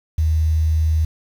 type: tone with quantisation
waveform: sine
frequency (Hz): 78.9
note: D#2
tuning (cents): +25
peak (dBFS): -14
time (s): 0.18-1.05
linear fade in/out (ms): 5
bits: 7
effects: none